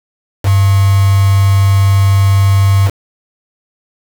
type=tone with quantisation; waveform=sine; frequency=98 Hz; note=G2; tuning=in tune; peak=-6 dBFS; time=0.43-2.91 s; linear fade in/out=50 ms; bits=3; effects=none